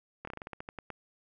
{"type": "slowing click train", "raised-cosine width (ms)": 0.5, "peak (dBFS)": -25, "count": 12, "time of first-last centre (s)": [0.25, 0.903], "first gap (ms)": 24, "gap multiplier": 1.17, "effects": []}